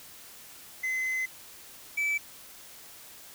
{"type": "tone pair in turn", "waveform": "triangle", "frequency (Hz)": [2044, 2309], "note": ["C7", "D7"], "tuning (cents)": [-41, -30], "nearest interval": "major second", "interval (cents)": 211, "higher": "second", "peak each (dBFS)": [-26, -24], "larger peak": "second", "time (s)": [[0.83, 1.26], [1.97, 2.18]], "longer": "first", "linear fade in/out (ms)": 10, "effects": ["white hiss -49 dBFS RMS until 3.34 s"]}